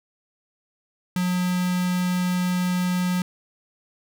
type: tone with notch filter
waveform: square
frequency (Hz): 180.6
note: F#3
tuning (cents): -42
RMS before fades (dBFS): -23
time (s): 1.16-3.22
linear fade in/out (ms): 2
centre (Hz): 590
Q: 1.4
effects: none